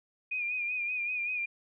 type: tone with vibrato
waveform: sine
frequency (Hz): 2448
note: D#7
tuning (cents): -29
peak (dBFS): -30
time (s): 0.31-1.46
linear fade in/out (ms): 10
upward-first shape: sine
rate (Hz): 5.2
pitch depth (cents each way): 50
effects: none